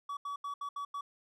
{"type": "tone bursts at uneven times", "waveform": "triangle", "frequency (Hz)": 1138, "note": "C#6", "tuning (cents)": 45, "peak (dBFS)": -34, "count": 6, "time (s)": [[0.09, 0.17], [0.25, 0.36], [0.44, 0.54], [0.61, 0.69], [0.76, 0.85], [0.94, 1.01]], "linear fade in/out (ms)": 5, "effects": []}